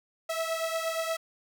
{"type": "beating tone pair", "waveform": "sawtooth", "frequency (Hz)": [650, 658.5], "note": ["E5", "E5"], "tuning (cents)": [-24, -2], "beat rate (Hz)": 8.5, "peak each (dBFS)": [-27, -30], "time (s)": [0.29, 1.17], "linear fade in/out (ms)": 10, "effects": []}